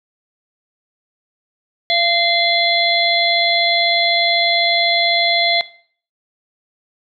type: harmonic tone with a mistuned harmonic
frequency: 684 Hz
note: F5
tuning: 36 cents flat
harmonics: 1 / 3 / 5 / 6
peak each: -19 / -19 / -19 / -19 dBFS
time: 1.9-5.61 s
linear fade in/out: 0 ms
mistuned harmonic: 3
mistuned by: +22 cents
effects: noise-tail reverb RT60 0.5 s tail -17 dB re dry

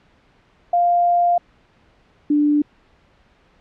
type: tone pair in turn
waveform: sine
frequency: 699 / 294.8 Hz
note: F5 / D4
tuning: +1 / +7 cents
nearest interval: octave + minor third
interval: 1494 cents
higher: first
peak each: -13 dBFS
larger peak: neither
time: 0.73-1.38 / 2.3-2.62 s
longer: first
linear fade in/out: 5 ms
effects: pink hiss -56 dBFS RMS until 3.6 s + low-pass 3000 Hz 12 dB/octave

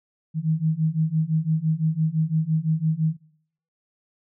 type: beating tone pair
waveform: sine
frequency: 155.56 / 161.46 Hz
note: D#3 / E3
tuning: 0 / -36 cents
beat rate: 5.9 Hz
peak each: -23 dBFS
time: 0.34-3.17 s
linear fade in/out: 50 ms
effects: noise-tail reverb RT60 0.6 s tail -18 dB re dry

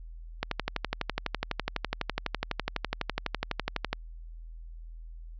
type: click train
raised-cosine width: 0.3 ms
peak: -12 dBFS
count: 43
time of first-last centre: 0.43-3.93 s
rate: 12 Hz
effects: added 41 Hz sine -41 dBFS peak until 5.39 s + resampled to 16000 Hz

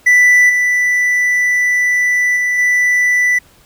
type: tone with level steps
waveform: triangle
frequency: 1979 Hz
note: B6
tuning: 3 cents sharp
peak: -4 / -9 / -11 / -8 dBFS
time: 0.06-3.39 s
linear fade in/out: 10 ms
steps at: 0.49 / 2.36 / 2.58 s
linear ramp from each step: 10 ms
effects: pink hiss -48 dBFS RMS until 3.65 s

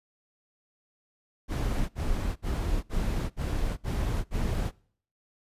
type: noise bursts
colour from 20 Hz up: brown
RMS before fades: -28 dBFS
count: 7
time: 1.48-4.716 s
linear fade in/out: 50 ms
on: 410 ms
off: 61 ms
effects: noise-tail reverb RT60 0.6 s tail -25 dB re dry + resampled to 32000 Hz

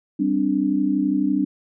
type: chord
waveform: sine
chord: G suspended fourth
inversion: none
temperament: equal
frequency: 196 / 261.6 / 293.7 Hz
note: G3 / C4 / D4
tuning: 0 / 0 / 0 cents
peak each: -24 / -23 / -20 dBFS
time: 0.19-1.45 s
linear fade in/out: 10 ms
effects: none

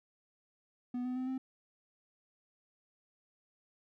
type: tone with pitch steps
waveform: triangle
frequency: 246.9 / 251.7 / 256.5 / 261.4 Hz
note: B3 / B3 / C4 / C4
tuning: 0 / +33 / -34 / -1 cents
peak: -32 dBFS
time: 0.94-1.38 s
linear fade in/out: 5 ms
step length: 110 ms
effects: none

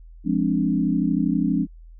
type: chord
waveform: sine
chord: D half-diminished seventh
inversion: first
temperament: equal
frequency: 174.61 / 207.7 / 261.6 / 293.7 Hz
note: F3 / Ab3 / C4 / D4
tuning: 0 / 0 / 0 / 0 cents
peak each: -24 dBFS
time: 0.24-1.67 s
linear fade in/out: 50 ms
effects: added 41 Hz sine -41 dBFS peak until 1.99 s

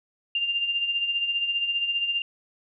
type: tone with tremolo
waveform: sine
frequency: 2794 Hz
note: F7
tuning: in tune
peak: -21 dBFS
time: 0.35-2.22 s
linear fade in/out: 2 ms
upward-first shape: sine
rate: 15 Hz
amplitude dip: 55%
effects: none

